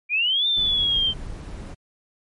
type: linear two-way sweep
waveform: sine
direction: up then down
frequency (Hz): 2349 to 3607 to 3109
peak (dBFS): -18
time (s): 0.09-1.14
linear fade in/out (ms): 50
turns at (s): 0.47
type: noise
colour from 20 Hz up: brown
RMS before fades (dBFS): -34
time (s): 0.56-1.75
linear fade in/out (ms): 20
effects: MP3 48 kbps